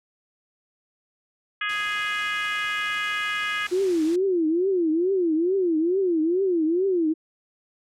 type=harmonic tone; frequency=415.4 Hz; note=G#4; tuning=in tune; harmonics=3 / 4 / 5 / 6 / 7 / 8; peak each=-31 / -28 / -31 / -33 / -34 / -39 dBFS; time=1.61-3.67 s; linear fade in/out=5 ms
type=noise; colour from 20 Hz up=white; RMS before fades=-39 dBFS; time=1.69-4.16 s; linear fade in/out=5 ms
type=tone with vibrato; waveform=sine; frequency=349 Hz; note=F4; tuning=1 cent flat; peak=-19 dBFS; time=3.71-7.14 s; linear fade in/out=20 ms; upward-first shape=triangle; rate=2.3 Hz; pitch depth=230 cents each way
effects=low-pass 7000 Hz 12 dB/octave